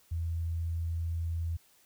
sine tone, 83.2 Hz, E2, 17 cents sharp, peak -30 dBFS, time 0.11-1.57 s, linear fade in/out 10 ms, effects white hiss -64 dBFS RMS until 1.85 s

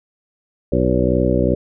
harmonic tone, 62.5 Hz, B1, 21 cents sharp, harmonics 1 / 2 / 3 / 4 / 5 / 6 / 8 / 9, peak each -22 / -22 / -22 / -22 / -22 / -22 / -22 / -22 dBFS, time 0.72-1.55 s, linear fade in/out 5 ms, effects none

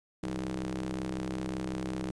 sawtooth ring-modulated tone, 65.41 Hz, C2, in tune, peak -26 dBFS, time 0.23-2.11 s, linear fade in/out 0 ms, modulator 248 Hz, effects resampled to 22050 Hz + 10-bit

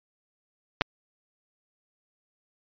clicks, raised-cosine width 0.3 ms, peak -7 dBFS, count 2, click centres 0.811 / 0.818 s, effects resampled to 11025 Hz

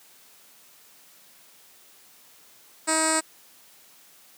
10% pulse tone with low-pass filter, 317.8 Hz, D#4, 37 cents sharp, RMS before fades -23 dBFS, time 2.87-3.21 s, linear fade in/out 20 ms, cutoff 8300 Hz, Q 8.4, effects white hiss -54 dBFS RMS until 4.37 s + high-pass 150 Hz 12 dB/octave

